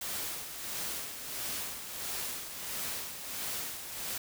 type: noise with tremolo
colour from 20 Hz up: white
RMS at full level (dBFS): -36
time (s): 0.01-4.18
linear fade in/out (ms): 5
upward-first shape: sine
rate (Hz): 1.5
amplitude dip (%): 55
effects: none